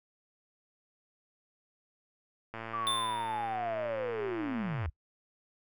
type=click train; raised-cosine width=0.5 ms; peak=-25 dBFS; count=263; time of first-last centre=2.54-4.859 s; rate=113 Hz
type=linear sweep; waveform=sine; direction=down; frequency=1174.7 to 65.41 Hz; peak=-32 dBFS; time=2.73-4.9 s; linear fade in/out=10 ms
type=tone with exponential decay; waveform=square; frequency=3556 Hz; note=A7; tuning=18 cents sharp; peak=-28 dBFS; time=2.87-3.56 s; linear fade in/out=0 ms; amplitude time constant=150 ms
effects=noise-tail reverb RT60 0.1 s tail -23 dB re dry